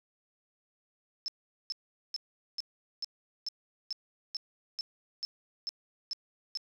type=tone bursts; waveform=sine; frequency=5270 Hz; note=E8; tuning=1 cent flat; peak=-32 dBFS; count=13; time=1.26-6.573 s; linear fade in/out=0 ms; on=21 ms; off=420 ms; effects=none